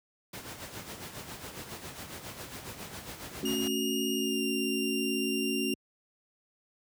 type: noise with tremolo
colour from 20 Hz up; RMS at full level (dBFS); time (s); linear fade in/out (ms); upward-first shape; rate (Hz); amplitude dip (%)
pink; -40; 0.33-3.68; 5; sine; 7.3; 55
type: chord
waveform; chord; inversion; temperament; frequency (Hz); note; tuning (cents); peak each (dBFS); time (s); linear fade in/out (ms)
sine; F# minor; first; equal with one note detuned; 220 / 278.1 / 370; A3 / C#4 / F#4; 0 / +6 / 0; -34 / -33 / -34; 3.43-5.74; 2
type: tone with pitch glide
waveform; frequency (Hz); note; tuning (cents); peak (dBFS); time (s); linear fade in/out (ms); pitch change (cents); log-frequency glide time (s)
sawtooth; 2844 to 2785; F7 to F7; +31 to -5; -30; 3.45-5.74; 5; -36; 4.14-4.43
effects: high-pass 80 Hz 12 dB/octave